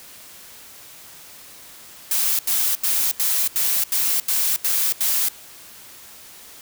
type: noise bursts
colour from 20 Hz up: blue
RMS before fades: -20 dBFS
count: 9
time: 2.11-5.286 s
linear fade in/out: 2 ms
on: 280 ms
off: 82 ms
effects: white hiss -43 dBFS RMS until 6.61 s